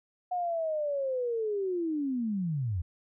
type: linear sweep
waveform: sine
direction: down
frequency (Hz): 730 to 78.9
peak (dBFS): -28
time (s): 0.31-2.82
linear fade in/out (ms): 10
effects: none